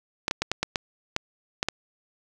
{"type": "clicks", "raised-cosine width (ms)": 0.2, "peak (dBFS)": -7, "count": 9, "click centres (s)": [0.281, 0.311, 0.42, 0.516, 0.63, 0.758, 1.164, 1.629, 1.686], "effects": []}